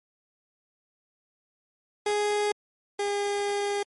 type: tone pair in turn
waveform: 30% pulse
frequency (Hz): 415.3 / 406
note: G#4 / G#4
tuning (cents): 0 / -39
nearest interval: unison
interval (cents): 39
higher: first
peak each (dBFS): -21 / -23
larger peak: first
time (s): 2.06-2.52 / 2.99-3.83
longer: second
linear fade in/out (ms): 5
effects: MP3 48 kbps